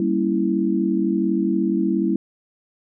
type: chord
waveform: sine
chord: G diminished seventh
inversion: none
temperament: equal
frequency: 196 / 233.1 / 277.2 / 329.6 Hz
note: G3 / Bb3 / Db4 / Fb4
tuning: 0 / 0 / 0 / 0 cents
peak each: -22 / -25 / -26 / -21 dBFS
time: 0-2.16 s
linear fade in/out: 2 ms
effects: none